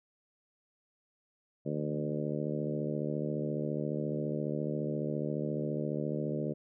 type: harmonic tone with a mistuned harmonic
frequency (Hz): 74.5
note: D2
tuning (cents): +25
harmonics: 2 / 3 / 4 / 5 / 6 / 7 / 8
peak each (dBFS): -36 / -38 / -39 / -40 / -41 / -41 / -42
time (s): 1.65-6.54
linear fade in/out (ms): 20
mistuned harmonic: 2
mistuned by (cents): +16
effects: none